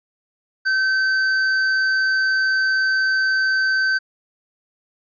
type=tone with tanh clipping; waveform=triangle; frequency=1541 Hz; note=G6; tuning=30 cents flat; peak=-18 dBFS; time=0.65-3.99 s; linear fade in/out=20 ms; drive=17 dB; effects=resampled to 11025 Hz